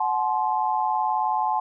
sine chord, F# diminished, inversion none, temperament equal with one note detuned, 740 / 858.9 / 1046.5 Hz, F#5 / A5 / C6, 0 / -42 / 0 cents, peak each -27 / -23 / -27 dBFS, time 0-1.6 s, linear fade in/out 5 ms, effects none

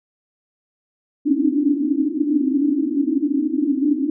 pink band-pass noise, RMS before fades -19 dBFS, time 1.25-4.1 s, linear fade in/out 2 ms, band 270 to 310 Hz, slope 96 dB/octave, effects none

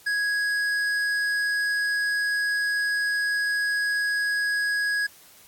sine tone with hard clipping, 1661.2 Hz, G#6, in tune, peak -24 dBFS, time 0.06-5.07 s, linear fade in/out 10 ms, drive 9 dB, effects white hiss -52 dBFS RMS until 5.47 s + AAC 64 kbps

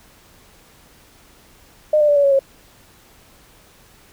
sine tone with pitch steps, 609 / 595.4 / 582.2 / 569.2 / 556.5 / 544.1 Hz, D#5 / D5 / D5 / C#5 / C#5 / C#5, -37 / +24 / -15 / +46 / +7 / -32 cents, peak -11 dBFS, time 1.93-2.392 s, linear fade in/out 5 ms, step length 77 ms, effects pink hiss -50 dBFS RMS until 4.12 s

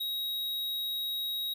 square tone, 3806 Hz, A#7, 35 cents sharp, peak -32 dBFS, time 0-1.54 s, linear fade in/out 10 ms, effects none

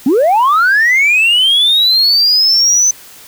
sine linear sweep, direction up, 233.1 to 6130 Hz, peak -5 dBFS, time 0.06-2.91 s, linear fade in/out 5 ms, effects tanh soft clip ceiling -5 dBFS + white hiss -37 dBFS RMS until 3.27 s

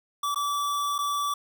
square tone with dropouts, 1155 Hz, D6, 29 cents flat, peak -26 dBFS, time 0.23-1.34 s, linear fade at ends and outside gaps 5 ms, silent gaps 0.346-0.358 / 0.982-0.987 s, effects 10-bit

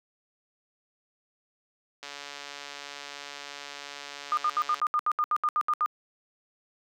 click train, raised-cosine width 0.2 ms, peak -22 dBFS, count 397, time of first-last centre 2.03-4.799 s, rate 143 Hz
sine tone bursts, 1216 Hz, D#6, 40 cents flat, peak -22 dBFS, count 13, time 4.32-5.86 s, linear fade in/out 0 ms, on 52 ms, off 72 ms
effects high-pass 400 Hz 12 dB/octave

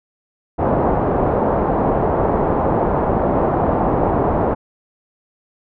white low-pass noise, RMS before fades -17 dBFS, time 0.58-4.55 s, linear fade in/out 20 ms, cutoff 860 Hz, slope 24 dB/octave, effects none

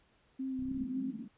sine tone with vibrato, 261.6 Hz, C4, in tune, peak -34 dBFS, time 0.39-1.11 s, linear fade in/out 10 ms, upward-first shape sine, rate 3.5 Hz, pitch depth 25 cents each way
clicks, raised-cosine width 5 ms, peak -37 dBFS, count 9, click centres 0.592 / 0.624 / 0.656 / 0.686 / 0.717 / 0.747 / 0.777 / 0.809 / 0.839 s
pink band-pass noise, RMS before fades -43 dBFS, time 0.7-1.28 s, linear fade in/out 10 ms, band 200 to 260 Hz, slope 48 dB/octave
effects pink hiss -69 dBFS RMS until 1.37 s + resampled to 8000 Hz

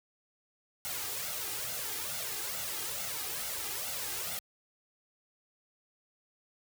white noise with flanger, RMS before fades -37 dBFS, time 0.85-4.39 s, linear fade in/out 0 ms, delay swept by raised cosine 1.4 to 2.5 ms, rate 2.3 Hz, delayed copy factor +0.7, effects high-pass 60 Hz 12 dB/octave

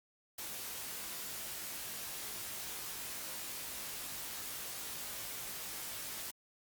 white noise with comb filter, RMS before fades -43 dBFS, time 0.38-6.31 s, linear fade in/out 5 ms, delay 19 ms, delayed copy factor +0.6, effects Opus 48 kbps

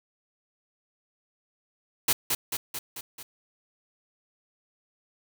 white noise with echo, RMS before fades -22 dBFS, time 2.08-2.13 s, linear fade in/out 5 ms, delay 220 ms, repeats 5, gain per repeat -4 dB, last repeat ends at 3.23 s, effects none

